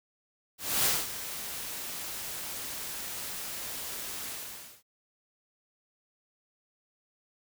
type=noise with ADSR envelope; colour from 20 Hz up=white; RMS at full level=-25 dBFS; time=0.58-4.83 s; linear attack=270 ms; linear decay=210 ms; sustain=-13 dB; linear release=540 ms; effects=none